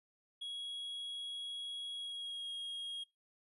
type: tone with pitch glide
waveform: triangle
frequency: 3322 to 3272 Hz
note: G#7 to G#7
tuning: 0 to -26 cents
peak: -39 dBFS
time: 0.41-3.04 s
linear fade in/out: 10 ms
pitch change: -26 cents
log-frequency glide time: 1.94-2.51 s
effects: noise-tail reverb RT60 0.2 s tail -21 dB re dry + resampled to 32000 Hz